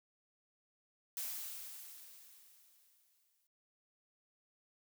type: noise with exponential decay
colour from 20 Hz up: blue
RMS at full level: -40 dBFS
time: 1.17-3.47 s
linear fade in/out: 1 ms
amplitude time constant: 500 ms
effects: noise-tail reverb RT60 0.6 s tail -26 dB re dry